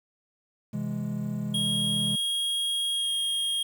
triangle chord, C augmented, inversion none, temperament equal, 130.81 / 164.81 / 207.7 Hz, C3 / E3 / G#3, 0 / 0 / 0 cents, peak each -32 / -33 / -29 dBFS, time 0.73-2.16 s, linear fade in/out 10 ms
square tone with pitch glide, 3274 to 3250 Hz, G#7 to G#7, -25 to -38 cents, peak -26 dBFS, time 1.54-3.63 s, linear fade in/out 5 ms, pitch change -13 cents, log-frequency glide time 2.93-3.1 s
effects 9-bit

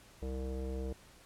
square tone with low-pass filter, 65.41 Hz, C2, in tune, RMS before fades -38 dBFS, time 0.22-0.93 s, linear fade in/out 5 ms, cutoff 490 Hz, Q 3.5, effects pink hiss -59 dBFS RMS until 1.25 s + low-pass 12000 Hz 12 dB/octave

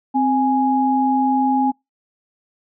sine tone pair together, 261.6 / 830.6 Hz, C4 / G#5, 0 / 0 cents, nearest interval octave + minor sixth, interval 2000 cents, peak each -17 dBFS, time 0.14-1.72 s, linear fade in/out 20 ms, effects noise-tail reverb RT60 0.2 s tail -26 dB re dry

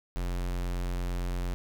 square tone, 44.42 Hz, F1, 30 cents sharp, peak -30 dBFS, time 0.16-1.54 s, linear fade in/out 0 ms, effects none

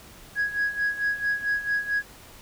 sine tone with tremolo, 1661.2 Hz, G#6, in tune, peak -19 dBFS, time 0.35-2.03 s, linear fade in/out 50 ms, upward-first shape sine, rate 4.5 Hz, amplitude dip 80%, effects tanh soft clip ceiling -19 dBFS + pink hiss -48 dBFS RMS until 2.41 s

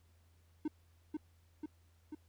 triangle tone with echo, 305.6 Hz, D#4, 31 cents flat, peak -31 dBFS, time 0.65-0.68 s, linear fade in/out 5 ms, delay 490 ms, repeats 3, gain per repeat -3 dB, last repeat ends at 2.15 s, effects added 84 Hz sine -65 dBFS peak until 2.28 s + pink hiss -75 dBFS RMS until 2.28 s

